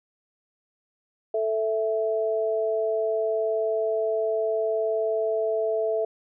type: tone pair together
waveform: sine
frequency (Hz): 440 / 659.3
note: A4 / E5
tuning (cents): 0 / 0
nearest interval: perfect fifth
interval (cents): 700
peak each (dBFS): -25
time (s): 1.34-6.05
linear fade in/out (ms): 5
effects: none